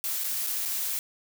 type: noise with dropouts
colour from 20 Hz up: blue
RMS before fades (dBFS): -30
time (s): 0.04-0.99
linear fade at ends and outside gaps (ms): 0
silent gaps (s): 0.237-0.243 / 0.466-0.47 / 0.652-0.657
effects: none